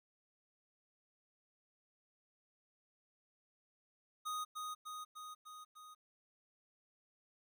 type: tone with echo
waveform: square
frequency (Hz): 1244.5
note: D#6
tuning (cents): 0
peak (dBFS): -39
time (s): 4.25-4.45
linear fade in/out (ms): 20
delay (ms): 300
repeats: 5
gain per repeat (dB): -3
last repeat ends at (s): 5.95
effects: 13-bit